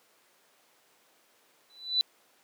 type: tone with exponential growth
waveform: sine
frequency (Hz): 3983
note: B7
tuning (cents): +14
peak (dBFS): -19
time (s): 1.7-2.01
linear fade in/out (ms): 0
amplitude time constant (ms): 66
effects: pink hiss -64 dBFS RMS until 2.43 s + high-pass 400 Hz 12 dB/octave